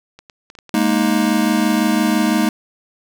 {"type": "clicks", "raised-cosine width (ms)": 0.2, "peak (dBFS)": -22, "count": 8, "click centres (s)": [0.19, 0.298, 0.501, 0.552, 0.588, 0.693, 0.763, 0.837]}
{"type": "chord", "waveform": "square", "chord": "Ab suspended second", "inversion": "none", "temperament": "just", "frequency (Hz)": [207.7, 233.6, 311.5], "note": ["Ab3", "Bb3", "Eb4"], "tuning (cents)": [0, 4, 2], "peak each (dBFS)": -19, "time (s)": [0.74, 2.49], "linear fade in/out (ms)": 2}
{"effects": []}